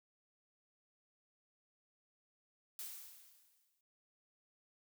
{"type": "noise with exponential decay", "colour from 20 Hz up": "blue", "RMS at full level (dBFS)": -44, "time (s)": [2.79, 3.81], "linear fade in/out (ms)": 2, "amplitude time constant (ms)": 220, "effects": []}